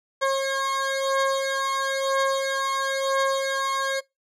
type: beating tone pair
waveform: 20% pulse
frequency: 540 / 541 Hz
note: C#5 / C#5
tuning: -45 / -42 cents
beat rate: 1 Hz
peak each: -22 / -19 dBFS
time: 0.21-4.01 s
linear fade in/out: 20 ms
effects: noise-tail reverb RT60 0.2 s tail -24 dB re dry + low-pass 8000 Hz 12 dB/octave